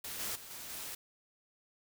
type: noise with level steps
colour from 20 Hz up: white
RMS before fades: -42 / -38 / -50 / -46 / -43 dBFS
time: 0.04-0.95 s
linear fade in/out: 5 ms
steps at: 0.19 / 0.35 / 0.5 / 0.69 s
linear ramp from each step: 10 ms
effects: none